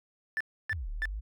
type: tone bursts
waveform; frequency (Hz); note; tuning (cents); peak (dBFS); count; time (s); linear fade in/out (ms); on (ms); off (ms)
triangle; 1760; A6; 0; -25; 3; 0.37-1.055; 0; 35; 290
type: linear two-way sweep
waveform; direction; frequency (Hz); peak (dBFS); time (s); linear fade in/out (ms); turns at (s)
sine; down then up; 103.83 to 34.65 to 55.7; -33; 0.71-1.21; 20; 0.89
effects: tanh soft clip ceiling -24 dBFS